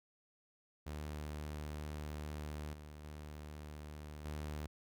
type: tone with level steps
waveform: sawtooth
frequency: 75.2 Hz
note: D2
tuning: 42 cents sharp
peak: -38 / -46 / -43 / -37 dBFS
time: 0.86-4.67 s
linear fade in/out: 10 ms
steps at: 2.73 / 3.04 / 4.25 s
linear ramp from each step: 5 ms
effects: none

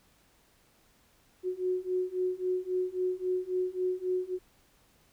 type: beating tone pair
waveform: sine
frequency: 365 / 368.7 Hz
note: F#4 / F#4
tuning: -24 / -6 cents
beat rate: 3.7 Hz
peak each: -32 / -31 dBFS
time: 1.43-4.39 s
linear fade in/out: 50 ms
effects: pink hiss -65 dBFS RMS until 5.12 s

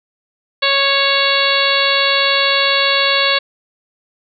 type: harmonic tone with a mistuned harmonic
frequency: 553 Hz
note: C#5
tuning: 4 cents flat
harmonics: 1 / 2 / 3 / 4 / 5 / 6 / 7 / 8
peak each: -20 / -20 / -20 / -20 / -20 / -20 / -20 / -20 dBFS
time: 0.62-3.39 s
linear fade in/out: 10 ms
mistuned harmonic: 6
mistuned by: +43 cents
effects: none

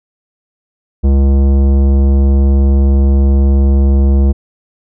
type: tone with tanh clipping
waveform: sine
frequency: 68.5 Hz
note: C#2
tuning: 20 cents flat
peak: -8 dBFS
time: 1.03-4.33 s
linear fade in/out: 20 ms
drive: 15 dB
effects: none

